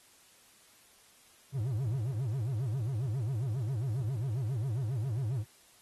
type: tone with vibrato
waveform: triangle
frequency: 120 Hz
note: B2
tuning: 49 cents flat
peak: -28 dBFS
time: 1.52-5.45 s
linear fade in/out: 50 ms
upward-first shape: sine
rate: 7.4 Hz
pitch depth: 270 cents each way
effects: white hiss -61 dBFS RMS until 5.81 s + AAC 32 kbps